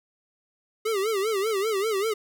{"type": "tone with vibrato", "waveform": "square", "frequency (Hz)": 415.3, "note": "G#4", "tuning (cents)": 0, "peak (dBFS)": -24, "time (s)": [0.85, 2.14], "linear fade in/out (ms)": 10, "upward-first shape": "sine", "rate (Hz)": 5.1, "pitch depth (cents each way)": 150, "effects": []}